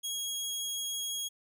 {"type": "tone", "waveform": "20% pulse", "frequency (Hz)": 3302, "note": "G#7", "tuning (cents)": -11, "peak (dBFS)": -28, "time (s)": [0.03, 1.29], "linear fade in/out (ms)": 20, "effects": []}